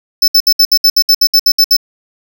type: tone bursts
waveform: square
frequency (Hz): 5274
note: E8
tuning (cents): 0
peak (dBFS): -5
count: 13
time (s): 0.22-1.767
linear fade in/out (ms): 5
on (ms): 59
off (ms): 65
effects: none